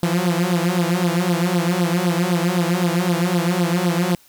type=tone with flanger; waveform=sawtooth; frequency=175 Hz; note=F3; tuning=4 cents sharp; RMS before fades=-19 dBFS; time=0.03-4.15 s; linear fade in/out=0 ms; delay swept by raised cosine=0.21 to 5.31 ms; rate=3.9 Hz; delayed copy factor=+1; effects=white hiss -52 dBFS RMS until 4.28 s